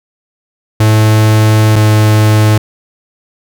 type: tone pair in turn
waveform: 45% pulse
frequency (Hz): 108.4 / 107.28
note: A2 / A2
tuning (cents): -25 / -43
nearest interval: unison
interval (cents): 18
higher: first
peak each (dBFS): -5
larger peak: neither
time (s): 0.8-1.76 / 1.76-2.58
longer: first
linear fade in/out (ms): 5
effects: none